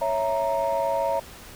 sine chord, A# diminished, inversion first, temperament equal, 554.4 / 659.3 / 932.3 Hz, C#5 / E5 / A#5, 0 / 0 / 0 cents, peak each -25 dBFS, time 0.01-1.2 s, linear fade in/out 10 ms, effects tanh soft clip ceiling -16 dBFS + pink hiss -44 dBFS RMS until 1.55 s

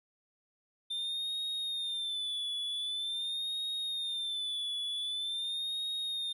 triangle tone with vibrato, 3577 Hz, A7, 28 cents sharp, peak -32 dBFS, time 0.9-6.33 s, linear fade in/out 10 ms, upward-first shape sine, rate 0.45 Hz, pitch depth 77 cents each way, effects none

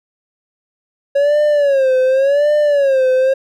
triangle tone with vibrato, 554.4 Hz, C#5, in tune, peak -8 dBFS, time 1.15-3.34 s, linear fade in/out 10 ms, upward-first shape sine, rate 0.89 Hz, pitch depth 130 cents each way, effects none

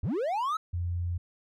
triangle linear sweep, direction up, 58.8 to 1324 Hz, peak -25 dBFS, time 0.03-0.57 s, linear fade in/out 5 ms
sine tone, 87.31 Hz, F2, in tune, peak -28 dBFS, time 0.73-1.18 s, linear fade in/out 10 ms
effects none

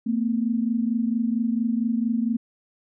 sine tone pair together, 226 / 250.4 Hz, A3 / B3, +47 / +24 cents, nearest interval major second, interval 177 cents, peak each -22 / -26 dBFS, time 0.06-2.37 s, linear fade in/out 10 ms, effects none

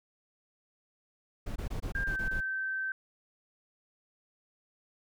brown noise bursts, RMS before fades -35 dBFS, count 8, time 1.46-2.407 s, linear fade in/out 10 ms, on 100 ms, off 21 ms
sine tone with pitch glide, 1600 to 1549.1 Hz, G6 to G6, +35 to -21 cents, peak -31 dBFS, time 1.95-2.92 s, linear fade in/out 2 ms, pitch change -56 cents, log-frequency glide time 2.05-2.14 s
effects none

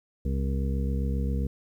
harmonic tone, 67.5 Hz, C#2, 45 cents flat, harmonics 1 / 2 / 3 / 4 / 6 / 7, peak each -26 / -33 / -33 / -39 / -44 / -40 dBFS, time 0.25-1.47 s, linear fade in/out 5 ms, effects 10-bit

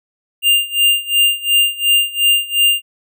square tone with tremolo, 2800 Hz, F7, 4 cents sharp, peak -9 dBFS, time 0.42-2.82 s, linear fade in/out 50 ms, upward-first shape sine, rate 2.8 Hz, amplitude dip 90%, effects none

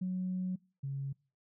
sine tone pair in turn, 184.1 / 137.48 Hz, F#3 / C#3, -8 / -14 cents, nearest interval perfect fourth, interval 506 cents, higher first, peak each -31 / -34 dBFS, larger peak first, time 0.01-0.56 / 0.83-1.13 s, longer first, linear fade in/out 10 ms, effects noise-tail reverb RT60 0.4 s tail -26 dB re dry + tanh soft clip ceiling -27 dBFS

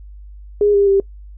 sine tone with pitch steps, 412.5 / 401.5 / 393.1 Hz, G#4 / G4 / G4, -12 / +41 / +5 cents, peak -10 dBFS, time 0.61-1 s, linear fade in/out 2 ms, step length 130 ms, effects noise-tail reverb RT60 0.1 s tail -22 dB re dry + added 50 Hz sine -34 dBFS peak until 1.37 s

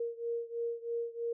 sine beating tone pair, 466.2 / 469.3 Hz, A#4 / A#4, 0 / +12 cents, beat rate 3.1 Hz, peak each -36 / -38 dBFS, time 0-1.33 s, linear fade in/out 5 ms, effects none

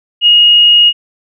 sine tone, 2872 Hz, F7, 48 cents sharp, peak -3 dBFS, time 0.21-0.93 s, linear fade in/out 50 ms, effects none

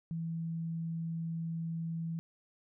sine tone, 164.81 Hz, E3, in tune, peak -34 dBFS, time 0.11-2.19 s, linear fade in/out 0 ms, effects none

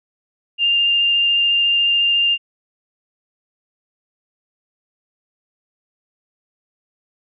sine tone with vibrato, 2800 Hz, F7, 4 cents sharp, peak -13 dBFS, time 0.58-2.38 s, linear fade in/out 50 ms, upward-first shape triangle, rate 14 Hz, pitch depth 11 cents each way, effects none

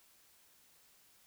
silence, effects white hiss -66 dBFS RMS until 1.26 s

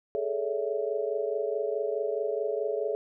sine chord, A major seventh, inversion third, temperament equal with one note detuned, 415.3 / 440 / 564.7 / 659.3 Hz, G#4 / A4 / C#5 / E5, 0 / 0 / +32 / 0 cents, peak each -32 / -31 / -33 / -36 dBFS, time 0.15-2.95 s, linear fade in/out 0 ms, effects none

